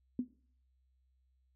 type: tone with exponential decay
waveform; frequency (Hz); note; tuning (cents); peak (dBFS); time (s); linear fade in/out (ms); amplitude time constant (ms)
sine; 248.6; B3; +12; -27; 0.19-0.29; 2; 21
effects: noise-tail reverb RT60 0.5 s tail -19 dB re dry + added 64 Hz sine -70 dBFS peak until 1.55 s